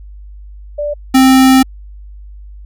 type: tone pair in turn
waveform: sine / square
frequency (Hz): 587.3 / 262.6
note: D5 / C4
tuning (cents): 0 / +6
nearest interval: octave + major second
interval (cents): 1394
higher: first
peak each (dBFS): -15 / -5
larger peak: second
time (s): 0.78-0.94 / 1.14-1.63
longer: second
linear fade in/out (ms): 10
effects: added 50 Hz sine -30 dBFS peak until 2.65 s